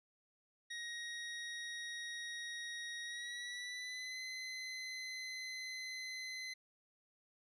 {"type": "tone with pitch glide", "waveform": "25% pulse", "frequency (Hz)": [1882, 2041], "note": ["A#6", "C7"], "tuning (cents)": [16, -44], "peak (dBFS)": -39, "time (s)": [0.7, 6.54], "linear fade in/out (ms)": 10, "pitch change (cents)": 140, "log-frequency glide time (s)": [3.03, 4.21], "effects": ["resampled to 22050 Hz"]}